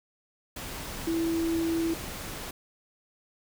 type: tone in noise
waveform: sine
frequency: 330 Hz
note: E4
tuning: 2 cents sharp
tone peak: -25 dBFS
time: 1.07-1.94 s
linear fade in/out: 5 ms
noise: pink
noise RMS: -38 dBFS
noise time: 0.56-2.51 s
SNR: +10 dB
effects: none